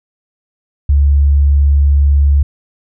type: tone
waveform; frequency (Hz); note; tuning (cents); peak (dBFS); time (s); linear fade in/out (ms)
sine; 71; C#2; +42; -6; 0.89-2.43; 5
effects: none